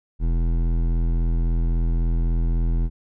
triangle tone with hard clipping, 41.84 Hz, E1, 27 cents sharp, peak -20 dBFS, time 0.19-2.9 s, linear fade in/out 50 ms, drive 17 dB, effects none

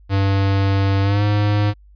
square tone with pitch glide, 98 to 103.83 Hz, G2 to G#2, 0 to 0 cents, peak -15 dBFS, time 0.09-1.74 s, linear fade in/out 50 ms, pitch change +100 cents, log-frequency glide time 1.02-1.24 s, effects added 50 Hz sine -44 dBFS peak until 1.95 s + resampled to 11025 Hz

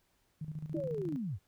sine tone with tremolo, 154.3 Hz, D#3, 14 cents flat, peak -36 dBFS, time 0.41-1.17 s, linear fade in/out 5 ms, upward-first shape square, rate 14 Hz, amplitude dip 70%
sine linear sweep, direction down, 620 to 73.42 Hz, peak -34 dBFS, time 0.74-1.39 s, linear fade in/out 50 ms
sine tone with exponential decay, 326.1 Hz, E4, 19 cents flat, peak -29 dBFS, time 0.74-0.89 s, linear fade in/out 5 ms, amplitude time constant 32 ms
effects pink hiss -74 dBFS RMS until 1.47 s

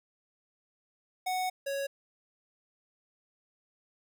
square tone pair in turn, 740 / 554.4 Hz, F#5 / C#5, 0 / 0 cents, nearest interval perfect fourth, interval 500 cents, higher first, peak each -30 / -32 dBFS, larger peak first, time 1.26-1.5 / 1.66-1.87 s, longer first, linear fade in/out 10 ms, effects none

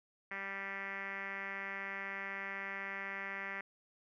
5% pulse tone with low-pass filter, 196 Hz, G3, in tune, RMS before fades -42 dBFS, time 0.31-3.61 s, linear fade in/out 2 ms, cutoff 2000 Hz, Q 5.1, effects none

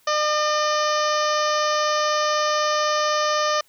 harmonic tone, 604 Hz, D5, 48 cents sharp, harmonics 1 / 2 / 3 / 4 / 5 / 6 / 7 / 8 / 9 / 10, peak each -23 / -22 / -29 / -36 / -33 / -36 / -36 / -33 / -34 / -33 dBFS, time 0.07-3.61 s, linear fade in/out 5 ms, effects white hiss -59 dBFS RMS until 3.68 s

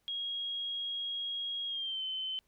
sine tone with pitch glide, 3285 to 3065 Hz, G#7 to G7, -20 to -40 cents, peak -34 dBFS, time 0.08-2.39 s, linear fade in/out 0 ms, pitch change -120 cents, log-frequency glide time 1.67-2.03 s, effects pink hiss -75 dBFS RMS until 2.47 s

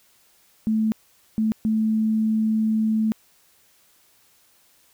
sine tone bursts at uneven times, 218.9 Hz, A3, 9 cents flat, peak -18 dBFS, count 3, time 0.67-0.92 / 1.38-1.52 / 1.65-3.12 s, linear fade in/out 0 ms, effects white hiss -59 dBFS RMS until 4.93 s

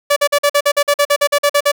sawtooth tone bursts, 577 Hz, D5, 31 cents flat, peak -6 dBFS, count 15, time 0.1-1.718 s, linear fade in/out 10 ms, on 64 ms, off 47 ms, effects none

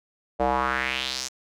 square tone with band-pass filter sweep, 64.9 Hz, C2, 13 cents flat, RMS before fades -26 dBFS, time 0.39-1.29 s, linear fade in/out 20 ms, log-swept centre 610 to 6600 Hz, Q 2.9, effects none

